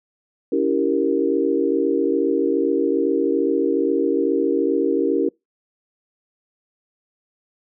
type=chord; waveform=sine; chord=C# diminished seventh; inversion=none; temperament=equal with one note detuned; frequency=282.2 / 329.6 / 392 / 466.2 Hz; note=C#4 / E4 / G4 / Bb4; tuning=+31 / 0 / 0 / 0 cents; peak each=-22 dBFS; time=0.52-5.29 s; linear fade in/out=5 ms; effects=noise-tail reverb RT60 0.2 s tail -26 dB re dry